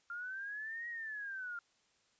sine linear two-way sweep, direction up then down, 1387 to 1904 to 1387 Hz, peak -40 dBFS, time 0.1-1.59 s, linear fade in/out 2 ms, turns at 0.88 s, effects white hiss -73 dBFS RMS until 2.19 s + resampled to 16000 Hz

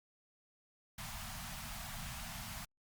pink band-stop noise, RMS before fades -45 dBFS, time 0.98-2.65 s, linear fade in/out 5 ms, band 240 to 630 Hz, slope 96 dB/octave, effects Opus 48 kbps

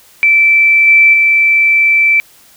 sine tone with level steps, 2328 Hz, D7, 16 cents flat, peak -5 / -3 / -6 dBFS, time 0.23-2.2 s, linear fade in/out 0 ms, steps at 0.87 / 1.13 s, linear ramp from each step 10 ms, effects white hiss -44 dBFS RMS until 2.56 s

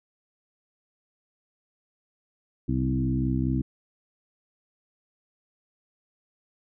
harmonic tone with a mistuned harmonic, 64.6 Hz, C2, 21 cents flat, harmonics 1 / 2 / 3 / 4 / 5, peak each -30 / -27 / -32 / -28 / -32 dBFS, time 2.68-3.62 s, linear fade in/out 10 ms, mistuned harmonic 2, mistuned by +18 cents, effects none

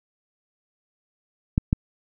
clicks, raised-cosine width 5 ms, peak -6 dBFS, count 2, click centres 1.579 / 1.729 s, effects none

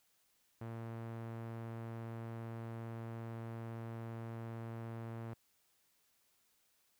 sawtooth tone with low-pass filter, 114.7 Hz, A#2, 28 cents flat, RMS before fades -45 dBFS, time 0.61-5.34 s, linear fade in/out 5 ms, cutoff 1700 Hz, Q 0.7, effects white hiss -75 dBFS RMS until 6.99 s

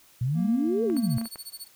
sine exponential two-way sweep, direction up then down, 115.7 to 475.1 to 115.7 Hz, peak -23 dBFS, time 0.21-1.18 s, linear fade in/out 5 ms, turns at 0.84 s
triangle tone with pitch glide, 233.1 to 227.5 Hz, A#3 to A#3, 0 to -42 cents, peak -26 dBFS, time 0.34-1.28 s, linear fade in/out 50 ms, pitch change -42 cents, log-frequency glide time 0.7-0.85 s
clicks, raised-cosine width 0.5 ms, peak -27 dBFS, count 6, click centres 0.9 / 0.967 / 1.183 / 1.214 / 1.256 / 1.358 s
15% pulse tone with tremolo, 4438 Hz, C#8, 1 cent sharp, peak -29 dBFS, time 0.96-1.68 s, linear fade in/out 10 ms, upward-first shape sine, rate 14 Hz, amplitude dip 100%
effects white hiss -57 dBFS RMS until 1.75 s

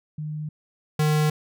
sine / square tone pair in turn, 152.4 / 152.4 Hz, D#3 / D#3, -36 / -36 cents, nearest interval unison, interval 0 cents, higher neither, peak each -28 / -19 dBFS, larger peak second, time 0.18-0.49 / 0.99-1.3 s, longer neither, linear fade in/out 5 ms, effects none

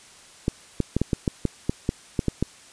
clicks, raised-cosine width 3 ms, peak -8 dBFS, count 12, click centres 0.481 / 0.803 / 0.966 / 1.016 / 1.132 / 1.278 / 1.453 / 1.695 / 1.891 / 2.192 / 2.283 / 2.426 s, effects white hiss -49 dBFS RMS until 2.72 s + resampled to 22050 Hz

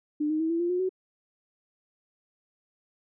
sine tone with pitch steps, 299.2 / 310.5 / 322.2 / 334.3 / 346.9 / 359.9 / 373.5 Hz, D4 / D#4 / E4 / E4 / F4 / F#4 / F#4, +32 / -3 / -39 / +24 / -12 / -48 / +16 cents, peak -24 dBFS, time 0.2-0.893 s, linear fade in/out 10 ms, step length 99 ms, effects none

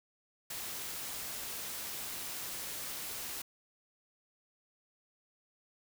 white noise, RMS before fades -41 dBFS, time 0.5-3.42 s, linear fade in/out 5 ms, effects none

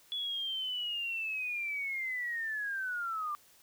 sine linear sweep, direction down, 3414 to 1174.7 Hz, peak -33 dBFS, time 0.12-3.35 s, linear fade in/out 0 ms, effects white hiss -62 dBFS RMS until 3.62 s

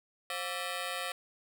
10% pulse ring-modulated tone, 622.3 Hz, D#5, in tune, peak -23 dBFS, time 0.3-1.12 s, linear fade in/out 2 ms, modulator 91.2 Hz, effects none

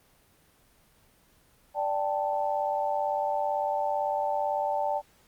sine chord, D suspended fourth, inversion none, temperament just, 587.3 / 783.1 / 881 Hz, D5 / G5 / A5, 0 / -2 / +2 cents, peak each -30 dBFS, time 1.74-5.02 s, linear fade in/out 50 ms, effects pink hiss -62 dBFS RMS until 5.27 s + Opus 24 kbps

